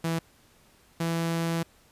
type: tone pair in turn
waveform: sawtooth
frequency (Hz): 164.81 / 166.34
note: E3 / E3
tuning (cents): 0 / +16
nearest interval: unison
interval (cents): 16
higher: second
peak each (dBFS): -22 / -22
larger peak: neither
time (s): 0.04-0.19 / 1-1.63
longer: second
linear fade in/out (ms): 5
effects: pink hiss -60 dBFS RMS until 1.91 s + resampled to 32000 Hz